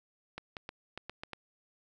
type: clicks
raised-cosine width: 0.3 ms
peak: -24 dBFS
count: 7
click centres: 0.38 / 0.568 / 0.691 / 0.976 / 1.096 / 1.235 / 1.333 s
effects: none